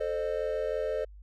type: chord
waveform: triangle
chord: A diminished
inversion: none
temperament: equal with one note detuned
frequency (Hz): 440 / 523.3 / 609.4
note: A4 / C5 / Eb5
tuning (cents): 0 / 0 / -36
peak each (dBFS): -31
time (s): 0-1.05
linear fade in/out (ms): 10
effects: added 50 Hz sine -46 dBFS peak until 1.22 s